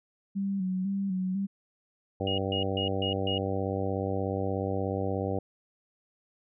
sine tone with vibrato, 191.2 Hz, G3, 43 cents flat, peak -27 dBFS, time 0.35-1.47 s, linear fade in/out 20 ms, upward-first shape square, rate 2 Hz, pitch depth 50 cents each way
harmonic tone, 96.7 Hz, G2, 23 cents flat, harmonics 1 / 2 / 3 / 4 / 5 / 6 / 7 / 8, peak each -33 / -36 / -36 / -37 / -34 / -37 / -41 / -39 dBFS, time 2.2-5.39 s, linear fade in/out 5 ms
sine tone bursts, 2873 Hz, F7, 48 cents sharp, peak -30 dBFS, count 5, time 2.27-3.38 s, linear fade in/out 2 ms, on 110 ms, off 140 ms
effects none

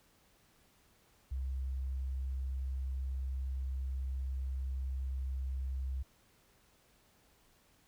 sine tone, 65.8 Hz, C2, 10 cents sharp, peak -34 dBFS, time 1.31-6.03 s, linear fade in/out 10 ms, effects pink hiss -68 dBFS RMS until 7.87 s

